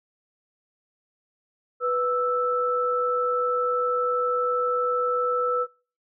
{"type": "tone pair together", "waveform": "sine", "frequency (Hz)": [493.9, 1318.6], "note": ["B4", "E6"], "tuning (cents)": [0, 0], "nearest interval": "octave + perfect fourth", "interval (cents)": 1700, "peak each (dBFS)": -24, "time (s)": [1.8, 5.67], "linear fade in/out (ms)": 50, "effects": ["noise-tail reverb RT60 0.4 s tail -26 dB re dry"]}